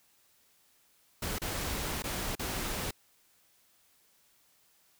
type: noise with dropouts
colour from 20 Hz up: pink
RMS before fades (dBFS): -35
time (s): 1.22-2.91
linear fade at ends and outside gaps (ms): 5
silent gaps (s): 1.386-1.417 / 2.023-2.039 / 2.353-2.393
effects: white hiss -67 dBFS RMS until 4.99 s